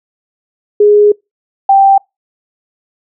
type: tone pair in turn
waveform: sine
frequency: 415.3 / 784 Hz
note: G#4 / G5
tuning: 0 / 0 cents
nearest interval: major seventh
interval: 1100 cents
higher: second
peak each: -3 dBFS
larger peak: neither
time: 0.8-1.12 / 1.69-1.98 s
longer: first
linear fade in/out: 5 ms
effects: noise-tail reverb RT60 0.2 s tail -26 dB re dry